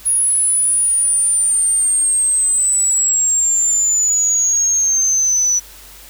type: exponential sweep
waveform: sine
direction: down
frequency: 10480 to 5920 Hz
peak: -12 dBFS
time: 0.05-5.6 s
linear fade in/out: 20 ms
effects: added 50 Hz sine -44 dBFS peak until 6.09 s + white hiss -40 dBFS RMS until 6.09 s